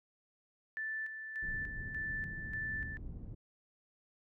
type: tone with tremolo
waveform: sine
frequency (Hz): 1760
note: A6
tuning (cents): 0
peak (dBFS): -36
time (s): 0.77-2.97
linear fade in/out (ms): 0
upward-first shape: square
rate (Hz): 1.7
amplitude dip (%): 50
type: low-pass noise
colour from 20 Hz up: pink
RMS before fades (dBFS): -45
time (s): 1.42-3.35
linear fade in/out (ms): 10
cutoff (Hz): 190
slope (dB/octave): 12
effects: none